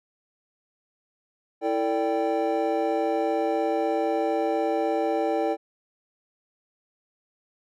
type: tone cluster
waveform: triangle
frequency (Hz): 329.1 / 446 / 583 / 784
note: E4 / A4 / D5 / G5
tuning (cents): -3 / +23 / -13 / 0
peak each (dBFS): -26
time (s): 1.61-5.57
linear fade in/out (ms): 50
effects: none